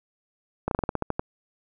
slowing click train, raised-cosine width 1 ms, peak -11 dBFS, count 10, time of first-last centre 0.68-1.195 s, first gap 32 ms, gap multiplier 1.14, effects none

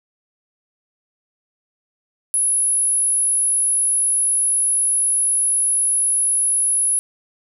sine tone, 10548 Hz, E9, in tune, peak -15 dBFS, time 2.34-6.99 s, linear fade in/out 0 ms, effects none

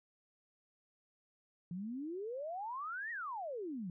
sine exponential two-way sweep, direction up then down, 167.7 to 1920 to 167.7 Hz, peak -39 dBFS, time 1.71-3.9 s, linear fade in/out 2 ms, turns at 3.11 s, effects none

